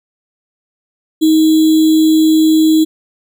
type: tone with sample-and-hold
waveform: sine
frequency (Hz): 315.5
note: D#4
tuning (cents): +24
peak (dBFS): -6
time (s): 1.21-2.85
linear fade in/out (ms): 20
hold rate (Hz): 3675
effects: none